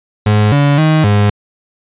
35% pulse tone with pitch steps, 105.3 / 143.1 / 156.3 / 103 Hz, G#2 / D3 / D#3 / G#2, +24 / -45 / +8 / -14 cents, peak -6 dBFS, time 0.26-1.3 s, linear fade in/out 5 ms, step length 260 ms, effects resampled to 8000 Hz

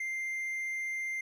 triangle tone, 2095 Hz, C7, 2 cents sharp, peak -31 dBFS, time 0-1.21 s, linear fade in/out 5 ms, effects none

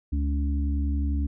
harmonic tone, 71 Hz, C#2, 42 cents sharp, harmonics 1 / 3 / 4, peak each -23 / -36 / -33 dBFS, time 0.12-1.27 s, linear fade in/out 10 ms, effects none

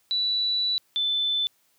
sine tone pair in turn, 3951 / 3520 Hz, B7 / A7, 0 / 0 cents, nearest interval major second, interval 200 cents, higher first, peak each -22 dBFS, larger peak neither, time 0.11-0.78 / 0.96-1.47 s, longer first, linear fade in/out 0 ms, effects white hiss -66 dBFS RMS until 1.78 s + high-pass 80 Hz 12 dB/octave

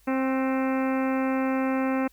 harmonic tone with a mistuned harmonic, 264.1 Hz, C4, 16 cents sharp, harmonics 1 / 2 / 3 / 4 / 5 / 6 / 7 / 8 / 9 / 10, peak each -24 / -30 / -34 / -36 / -38 / -40 / -41 / -42 / -43 / -44 dBFS, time 0.07-2.08 s, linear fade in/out 10 ms, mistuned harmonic 6, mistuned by -41 cents, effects added 50 Hz sine -59 dBFS peak until 2.12 s + white hiss -62 dBFS RMS until 2.12 s

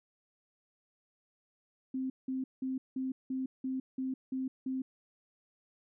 sine tone bursts, 261.6 Hz, C4, in tune, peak -32 dBFS, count 9, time 1.94-4.82 s, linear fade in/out 5 ms, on 160 ms, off 180 ms, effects none

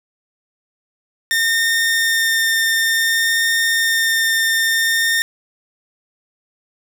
sawtooth tone with vibrato, 1818 Hz, A#6, 44 cents flat, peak -11 dBFS, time 1.31-5.22 s, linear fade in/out 0 ms, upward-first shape sine, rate 0.56 Hz, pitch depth 8 cents each way, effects none

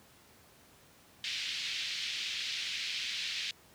white band-pass noise, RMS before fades -37 dBFS, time 1.24-3.51 s, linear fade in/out 2 ms, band 2200 to 4400 Hz, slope 24 dB/octave, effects pink hiss -60 dBFS RMS until 3.74 s + high-pass 80 Hz 12 dB/octave

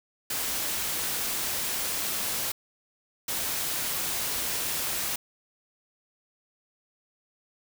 white noise bursts at uneven times, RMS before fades -30 dBFS, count 2, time 0.3-2.52 / 3.28-5.16 s, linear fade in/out 5 ms, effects none

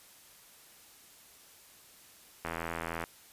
click train, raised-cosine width 0.5 ms, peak -20 dBFS, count 50, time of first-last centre 2.45-3.039 s, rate 83.2 Hz, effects white hiss -57 dBFS RMS until 3.32 s + resampled to 32000 Hz

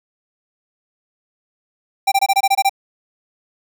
square tone bursts, 786 Hz, G5, 4 cents sharp, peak -12 dBFS, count 9, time 2.07-2.695 s, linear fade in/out 10 ms, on 49 ms, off 23 ms, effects none

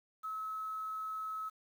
sine tone with quantisation, 1291 Hz, E6, 37 cents flat, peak -37 dBFS, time 0.23-1.5 s, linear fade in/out 20 ms, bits 10, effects none

